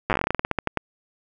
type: slowing click train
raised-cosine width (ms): 0.5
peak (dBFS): -6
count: 19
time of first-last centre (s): 0.1-0.773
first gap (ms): 8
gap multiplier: 1.16
effects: none